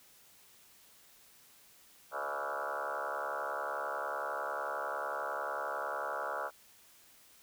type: tone with frequency modulation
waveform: sine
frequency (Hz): 987.8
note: B5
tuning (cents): 0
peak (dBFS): -34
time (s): 2.11-6.51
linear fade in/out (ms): 50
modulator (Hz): 71.1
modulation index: 6.8
effects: white hiss -61 dBFS RMS until 7.42 s